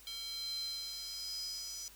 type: tone with high-pass filter sweep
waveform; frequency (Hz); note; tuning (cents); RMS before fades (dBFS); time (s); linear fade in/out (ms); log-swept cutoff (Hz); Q
square; 454.4; A#4; -44; -42; 0.07-1.88; 0; 3600 to 5600; 9.4
effects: added 50 Hz sine -63 dBFS peak until 1.95 s + white hiss -58 dBFS RMS until 1.95 s